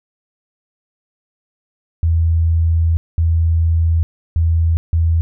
sine tone bursts at uneven times, 82.41 Hz, E2, in tune, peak -11 dBFS, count 4, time 2.03-2.97 / 3.18-4.03 / 4.36-4.77 / 4.93-5.21 s, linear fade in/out 0 ms, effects none

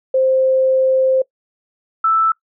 sine tone pair in turn, 524 / 1320.4 Hz, C5 / E6, +2 / +2 cents, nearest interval octave + major third, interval 1600 cents, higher second, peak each -11 dBFS, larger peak neither, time 0.14-1.22 / 2.04-2.32 s, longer first, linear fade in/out 5 ms, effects noise-tail reverb RT60 0.1 s tail -22 dB re dry

